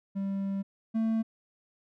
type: tone pair in turn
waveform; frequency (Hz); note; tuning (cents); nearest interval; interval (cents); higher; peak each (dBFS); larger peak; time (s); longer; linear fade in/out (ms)
triangle; 196 / 223.4; G3 / A3; 0 / +27; major second; 227; second; -27 / -23; second; 0.15-0.63 / 0.94-1.23; first; 20
effects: none